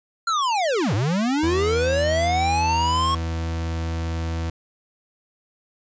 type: linear two-way sweep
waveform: square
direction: down then up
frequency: 1396.9 to 92.5 to 1100 Hz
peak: -20 dBFS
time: 0.27-3.15 s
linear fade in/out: 5 ms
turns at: 0.94 s
type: tone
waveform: 40% pulse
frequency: 82.3 Hz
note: E2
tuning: 2 cents flat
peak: -23 dBFS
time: 1.43-4.5 s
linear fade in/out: 5 ms
effects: resampled to 16000 Hz